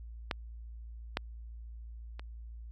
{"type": "clicks", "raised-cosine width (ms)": 0.3, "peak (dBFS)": [-15, -14, -28], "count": 3, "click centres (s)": [0.312, 1.171, 2.195], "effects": ["added 57 Hz sine -43 dBFS peak until 2.71 s"]}